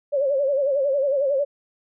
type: tone with vibrato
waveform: sine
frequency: 554.4 Hz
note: C#5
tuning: in tune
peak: -18 dBFS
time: 0.12-1.45 s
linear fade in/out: 20 ms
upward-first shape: sine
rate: 11 Hz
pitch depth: 93 cents each way
effects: none